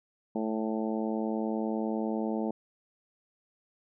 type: harmonic tone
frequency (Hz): 110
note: A2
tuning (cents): 0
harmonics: 2 / 3 / 4 / 5 / 6 / 7 / 8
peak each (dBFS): -31 / -35 / -37 / -39 / -41 / -42 / -43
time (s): 0.35-2.51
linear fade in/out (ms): 5
effects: none